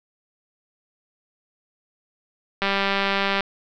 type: click train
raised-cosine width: 0.3 ms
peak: -6 dBFS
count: 156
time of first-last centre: 2.62-3.407 s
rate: 197 Hz
effects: low-pass 5000 Hz 12 dB/octave